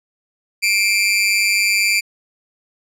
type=tone with amplitude modulation; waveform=sawtooth; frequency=2358 Hz; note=D7; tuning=6 cents sharp; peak=-7 dBFS; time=0.62-2.01 s; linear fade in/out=20 ms; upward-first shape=sine; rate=202 Hz; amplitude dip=75%; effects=low-pass 11000 Hz 12 dB/octave